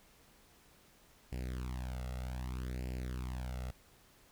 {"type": "tone with flanger", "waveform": "sawtooth", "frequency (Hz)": 62.8, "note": "B1", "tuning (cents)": 30, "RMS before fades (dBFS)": -40, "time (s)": [1.32, 3.71], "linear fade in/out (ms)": 5, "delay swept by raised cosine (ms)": [0.4, 1.5], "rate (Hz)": 0.64, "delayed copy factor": 0.9, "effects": ["pink hiss -64 dBFS RMS until 4.31 s"]}